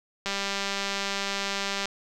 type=click train; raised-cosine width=0.2 ms; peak=-12 dBFS; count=317; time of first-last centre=0.26-1.856 s; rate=198 Hz; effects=none